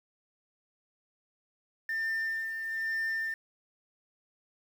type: tone with tremolo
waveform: sine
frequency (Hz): 1797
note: A6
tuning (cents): +36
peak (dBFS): -26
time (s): 1.89-3.34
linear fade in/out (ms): 2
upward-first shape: sine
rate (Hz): 1.1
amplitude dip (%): 55
effects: tanh soft clip ceiling -28 dBFS + 9-bit